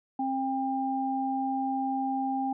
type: tone pair together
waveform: sine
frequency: 266.3 / 798 Hz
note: C4 / G5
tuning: +31 / +31 cents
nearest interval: octave + perfect fifth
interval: 1900 cents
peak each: -30 / -29 dBFS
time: 0.19-2.53 s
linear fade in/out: 5 ms
effects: none